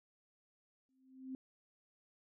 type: tone with exponential growth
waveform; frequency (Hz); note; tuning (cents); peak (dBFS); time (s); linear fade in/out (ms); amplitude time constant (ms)
sine; 261.6; C4; 0; -39; 0.89-1.35; 1; 100
effects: none